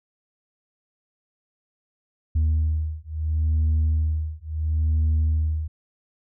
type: beating tone pair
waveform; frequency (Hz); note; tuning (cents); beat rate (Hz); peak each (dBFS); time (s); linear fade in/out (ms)
sine; 77.78 / 78.51; D#2 / D#2; 0 / +16; 0.73; -21; 2.35-5.68; 10
effects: tanh soft clip ceiling -16 dBFS